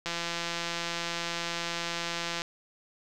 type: click train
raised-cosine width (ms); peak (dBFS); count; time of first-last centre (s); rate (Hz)
0.2; -15; 402; 0.06-2.419; 170
effects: none